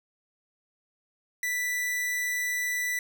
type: tone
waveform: 45% pulse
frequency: 1975.5 Hz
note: B6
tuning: in tune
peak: -27 dBFS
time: 1.43-2.99 s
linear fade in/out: 2 ms
effects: none